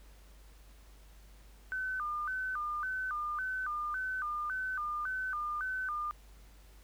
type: tone with vibrato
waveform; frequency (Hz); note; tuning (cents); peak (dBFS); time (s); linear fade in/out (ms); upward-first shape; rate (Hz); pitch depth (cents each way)
sine; 1353; E6; +45; -33; 1.72-6.11; 0; square; 1.8; 200
effects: added 50 Hz sine -54 dBFS peak until 6.83 s + pink hiss -63 dBFS RMS until 6.83 s